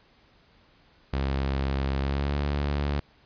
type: tone with pitch glide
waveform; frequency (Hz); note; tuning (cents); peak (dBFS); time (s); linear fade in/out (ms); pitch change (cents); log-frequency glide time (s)
sawtooth; 67.8 to 71.83; C#2 to D2; -38 to -38; -21; 1.13-3; 5; +100; 1.98-2.37
effects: pink hiss -60 dBFS RMS until 3.25 s + resampled to 11025 Hz